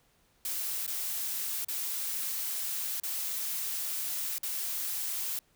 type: noise with dropouts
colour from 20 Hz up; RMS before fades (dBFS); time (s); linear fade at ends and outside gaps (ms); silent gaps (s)
blue; -34; 0.45-5.39; 2; 0.865-0.877 / 1.647-1.684 / 3-3.034 / 4.383-4.431
effects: pink hiss -68 dBFS RMS until 5.55 s